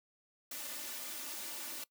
white noise with comb filter, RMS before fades -43 dBFS, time 0.51-1.84 s, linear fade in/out 5 ms, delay 3.4 ms, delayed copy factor +0.75, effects noise-tail reverb RT60 0.1 s tail -21 dB re dry + high-pass 200 Hz 12 dB/octave

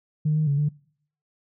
sine tone with pitch steps, 152.6 / 154.7 / 141.7 / 148 Hz, D#3 / D#3 / C#3 / D3, -33 / -10 / +38 / +14 cents, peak -18 dBFS, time 0.25-0.69 s, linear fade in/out 10 ms, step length 110 ms, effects noise-tail reverb RT60 0.6 s tail -24 dB re dry + tanh soft clip ceiling -14 dBFS

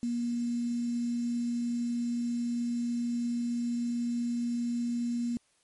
sine tone with quantisation, 238.3 Hz, A#3, 38 cents sharp, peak -28 dBFS, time 0.03-5.37 s, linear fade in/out 0 ms, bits 8, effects white hiss -69 dBFS RMS until 5.63 s + MP3 48 kbps

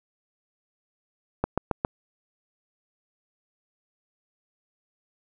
click train, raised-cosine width 1 ms, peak -9 dBFS, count 4, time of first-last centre 1.44-1.849 s, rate 7.34 Hz, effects none

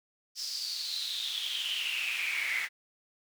brown noise with high-pass filter sweep, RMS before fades -34 dBFS, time 0.35-2.69 s, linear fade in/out 50 ms, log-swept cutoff 5200 to 2000 Hz, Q 8.3, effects none

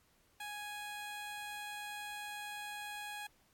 15% pulse tone, 830.6 Hz, G#5, in tune, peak -36 dBFS, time 0.4-3.27 s, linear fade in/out 5 ms, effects pink hiss -71 dBFS RMS until 3.53 s + AAC 64 kbps

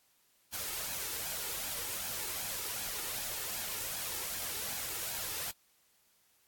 white noise with flanger, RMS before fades -38 dBFS, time 0.52-5.52 s, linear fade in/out 20 ms, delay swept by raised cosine 1.2 to 2.3 ms, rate 2.6 Hz, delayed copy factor +0.5, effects white hiss -70 dBFS RMS until 6.47 s + AAC 64 kbps

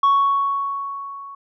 sine tone with level ramp, 1112 Hz, C#6, 5 cents sharp, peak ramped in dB -9 to -34 dBFS, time 0.03-1.35 s, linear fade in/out 5 ms, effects tanh soft clip ceiling -11 dBFS

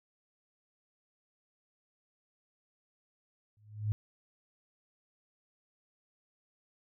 sine tone with exponential growth, 105.9 Hz, G#2, 34 cents sharp, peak -25 dBFS, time 3.57-3.92 s, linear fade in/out 0 ms, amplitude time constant 74 ms, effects none

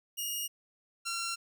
10% pulse tone pair in turn, 2858 / 1366.8 Hz, F7 / F6, +39 / -38 cents, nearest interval octave + minor second, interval 1277 cents, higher first, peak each -25 dBFS, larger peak neither, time 0.17-0.48 / 1.05-1.36 s, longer neither, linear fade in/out 20 ms, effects none

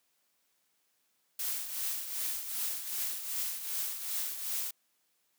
blue noise with tremolo, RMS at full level -33 dBFS, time 1.39-4.71 s, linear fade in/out 5 ms, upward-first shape triangle, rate 2.6 Hz, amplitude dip 65%, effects white hiss -75 dBFS RMS until 5.38 s + high-pass 150 Hz 12 dB/octave

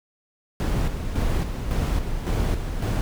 brown noise with tremolo, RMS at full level -22 dBFS, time 0.6-3.01 s, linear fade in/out 0 ms, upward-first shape square, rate 1.8 Hz, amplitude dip 50%, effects none

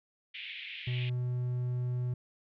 pink band-pass noise, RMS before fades -43 dBFS, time 0.34-1.1 s, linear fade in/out 10 ms, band 2100 to 3400 Hz, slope 48 dB/octave
triangle tone, 124 Hz, B2, 7 cents sharp, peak -28 dBFS, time 0.87-2.14 s, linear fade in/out 5 ms
effects none

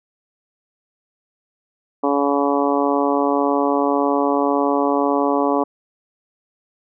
harmonic tone, 141.8 Hz, C#3, 40 cents sharp, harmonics 2 / 3 / 4 / 5 / 6 / 7 / 8, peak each -20 / -22 / -23 / -24 / -25 / -25 / -26 dBFS, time 2.03-5.64 s, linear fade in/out 10 ms, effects none

